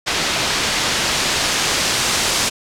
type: noise with low-pass filter sweep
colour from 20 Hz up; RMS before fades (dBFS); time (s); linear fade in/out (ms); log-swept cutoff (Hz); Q
white; -19; 0.06-2.5; 20; 4600 to 6900; 0.77
effects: none